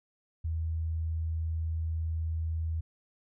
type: tone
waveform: sine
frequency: 80.9 Hz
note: E2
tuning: 32 cents flat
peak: -29 dBFS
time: 0.44-2.81 s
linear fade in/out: 10 ms
effects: none